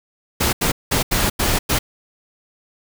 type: noise bursts at uneven times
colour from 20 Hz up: pink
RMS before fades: -18 dBFS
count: 6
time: 0.4-0.53 / 0.61-0.72 / 0.91-1.03 / 1.11-1.3 / 1.39-1.59 / 1.69-1.79 s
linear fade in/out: 10 ms
effects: none